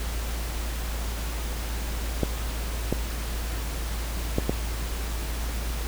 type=clicks; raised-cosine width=2 ms; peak=-9 dBFS; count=4; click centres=2.233 / 2.926 / 4.384 / 4.495 s; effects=added 56 Hz sine -28 dBFS peak until 5.87 s + pink hiss -36 dBFS RMS until 5.87 s